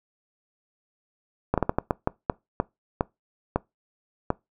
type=slowing click train; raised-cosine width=1 ms; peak=-7 dBFS; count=12; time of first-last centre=1.54-4.304 s; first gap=37 ms; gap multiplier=1.35; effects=noise-tail reverb RT60 0.2 s tail -23 dB re dry